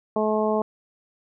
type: harmonic tone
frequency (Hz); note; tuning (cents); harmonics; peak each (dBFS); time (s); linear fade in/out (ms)
215.1; A3; -39; 1 / 2 / 3 / 4 / 5; -26 / -24 / -25 / -29 / -31; 0.16-0.62; 2
effects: none